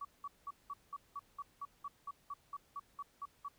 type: tone bursts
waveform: sine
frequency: 1136 Hz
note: C#6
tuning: 42 cents sharp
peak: -40 dBFS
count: 16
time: 0.01-3.484 s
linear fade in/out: 5 ms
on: 39 ms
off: 190 ms
effects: pink hiss -70 dBFS RMS until 3.58 s